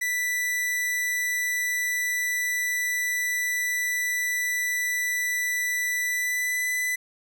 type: tone with pitch glide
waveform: 45% pulse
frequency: 1975.5 to 1995 Hz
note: B6 to B6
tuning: 0 to +17 cents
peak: -24 dBFS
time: 0.01-6.96 s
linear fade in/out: 10 ms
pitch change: +17 cents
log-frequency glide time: 6.03-6.69 s
effects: none